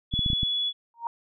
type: tone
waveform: sine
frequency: 3400 Hz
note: G#7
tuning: 40 cents sharp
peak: -24 dBFS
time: 0.11-0.73 s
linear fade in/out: 50 ms
type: clicks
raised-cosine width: 5 ms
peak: -16 dBFS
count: 6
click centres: 0.139 / 0.192 / 0.262 / 0.302 / 0.332 / 0.432 s
type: tone with exponential growth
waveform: sine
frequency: 932.3 Hz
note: A#5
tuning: in tune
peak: -23 dBFS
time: 0.94-1.07 s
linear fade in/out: 1 ms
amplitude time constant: 27 ms
effects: none